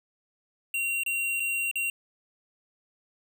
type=tone with dropouts; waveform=square; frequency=2752 Hz; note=F7; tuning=26 cents flat; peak=-27 dBFS; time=0.74-1.9 s; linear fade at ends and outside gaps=2 ms; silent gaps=1.035-1.062 / 1.398-1.402 / 1.713-1.756 s; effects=none